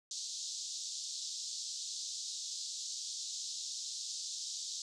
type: band-pass noise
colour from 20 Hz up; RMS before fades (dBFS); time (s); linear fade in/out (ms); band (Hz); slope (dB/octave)
white; -42; 0.11-4.82; 2; 3700 to 7300; 48
effects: none